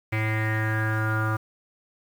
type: tone with low-pass filter sweep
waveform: square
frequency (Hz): 109.2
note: A2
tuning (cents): -13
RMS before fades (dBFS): -25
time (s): 0.12-1.37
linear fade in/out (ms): 10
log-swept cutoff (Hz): 2200 to 1300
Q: 8.5
effects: 8-bit